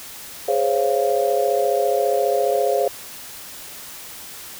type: chord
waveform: sine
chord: Db major seventh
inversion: second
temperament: just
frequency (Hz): 415.8 / 519.7 / 554.4 / 693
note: Ab4 / C5 / Db5 / F5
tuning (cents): +2 / -12 / 0 / -14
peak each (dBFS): -22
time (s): 0.48-2.88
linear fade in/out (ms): 5
effects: white hiss -37 dBFS RMS until 4.59 s